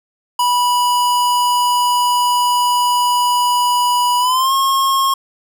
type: tone with pitch glide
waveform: square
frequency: 980 to 1081.1 Hz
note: B5 to C#6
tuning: -14 to -44 cents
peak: -13 dBFS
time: 0.39-5.14 s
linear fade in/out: 5 ms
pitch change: +170 cents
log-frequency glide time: 4.19-4.53 s
effects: none